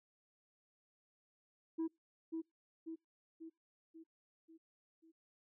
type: tone with echo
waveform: sine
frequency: 325.2 Hz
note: E4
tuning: 23 cents flat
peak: -32 dBFS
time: 1.78-1.88 s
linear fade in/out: 20 ms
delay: 540 ms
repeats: 6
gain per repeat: -5 dB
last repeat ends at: 5.12 s
effects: noise-tail reverb RT60 0.2 s tail -26 dB re dry + tanh soft clip ceiling -34 dBFS